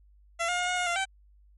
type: tone with pitch steps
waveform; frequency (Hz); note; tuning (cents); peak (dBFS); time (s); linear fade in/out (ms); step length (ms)
15% pulse; 676 / 712 / 716 / 723 / 717 / 692 / 772; E5 / F5 / F5 / F#5 / F5 / F5 / G5; +43 / +33 / +43 / -40 / +45 / -16 / -27; -20; 0.39-1.055; 20; 95
effects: added 50 Hz sine -55 dBFS peak until 1.57 s + MP3 48 kbps